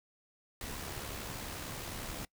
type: noise with amplitude modulation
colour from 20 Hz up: pink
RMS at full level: -40 dBFS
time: 0.61-2.25 s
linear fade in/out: 2 ms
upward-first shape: sine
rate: 71.2 Hz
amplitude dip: 40%
effects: noise-tail reverb RT60 0.1 s tail -23 dB re dry